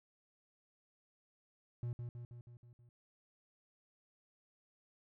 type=tone with echo; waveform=triangle; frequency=120 Hz; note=B2; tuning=49 cents flat; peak=-35 dBFS; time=1.83-1.93 s; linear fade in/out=0 ms; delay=160 ms; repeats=6; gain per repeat=-4 dB; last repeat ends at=2.89 s; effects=none